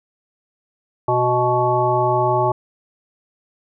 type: harmonic tone with a mistuned harmonic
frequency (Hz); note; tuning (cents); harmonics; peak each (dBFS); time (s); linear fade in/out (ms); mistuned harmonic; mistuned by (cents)
123.47; B2; 0; 1 / 3 / 5 / 7 / 9; -23 / -21 / -21 / -19 / -23; 1.08-2.52; 5; 5; +16
effects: none